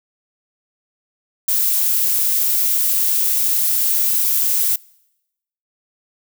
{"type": "noise", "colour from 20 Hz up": "violet", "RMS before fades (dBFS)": -17, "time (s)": [1.48, 4.76], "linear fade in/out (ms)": 5, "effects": ["noise-tail reverb RT60 0.9 s tail -25 dB re dry"]}